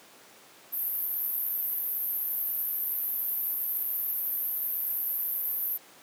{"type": "band-pass noise", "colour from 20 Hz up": "pink", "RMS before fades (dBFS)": -31, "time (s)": [0.72, 5.78], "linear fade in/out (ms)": 20, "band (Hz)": [12000, 14000], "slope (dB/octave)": 96, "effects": ["pink hiss -53 dBFS RMS until 6.02 s", "high-pass 300 Hz 12 dB/octave"]}